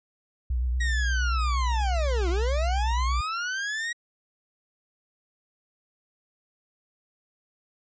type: tone with vibrato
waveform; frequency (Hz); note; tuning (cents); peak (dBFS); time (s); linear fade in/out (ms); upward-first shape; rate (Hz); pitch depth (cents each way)
sine; 61.74; B1; 0; -23; 0.5-3.21; 5; triangle; 8.5; 74
type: linear two-way sweep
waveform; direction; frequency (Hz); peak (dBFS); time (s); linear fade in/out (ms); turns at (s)
40% pulse; down then up; 1911 to 329.1 to 1911; -27; 0.8-3.93; 10; 2.29
effects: resampled to 16000 Hz